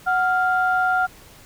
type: tone pair together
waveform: sine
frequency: 740 / 1396.9 Hz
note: F#5 / F6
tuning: 0 / 0 cents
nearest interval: major seventh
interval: 1100 cents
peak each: -19 dBFS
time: 0.06-1.07 s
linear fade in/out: 20 ms
effects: tanh soft clip ceiling -9 dBFS + pink hiss -47 dBFS RMS until 1.45 s